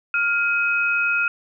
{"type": "tone pair together", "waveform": "sine", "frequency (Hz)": [1405, 2533], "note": ["F6", "D#7"], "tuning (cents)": [10, 30], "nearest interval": "minor seventh", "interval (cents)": 1020, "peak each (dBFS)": [-20, -21], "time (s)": [0.14, 1.28], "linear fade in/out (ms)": 2, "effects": []}